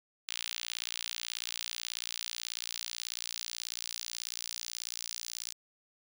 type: tone with high-pass filter sweep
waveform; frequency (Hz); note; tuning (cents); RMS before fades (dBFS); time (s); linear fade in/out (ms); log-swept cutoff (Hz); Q
sawtooth; 58.27; A#1; 0; -40; 0.28-5.53; 10; 3300 to 5200; 1.6
effects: none